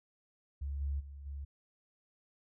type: tone with level steps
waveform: sine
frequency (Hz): 70.2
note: C#2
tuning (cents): +22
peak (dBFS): -35 / -32 / -45 / -39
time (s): 0.61-1.45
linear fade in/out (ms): 10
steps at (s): 0.8 / 0.99 / 1.25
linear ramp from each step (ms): 20
effects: none